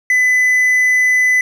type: tone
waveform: triangle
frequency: 2005 Hz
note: B6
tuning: 26 cents sharp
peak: -8 dBFS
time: 0.1-1.41 s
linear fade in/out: 2 ms
effects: none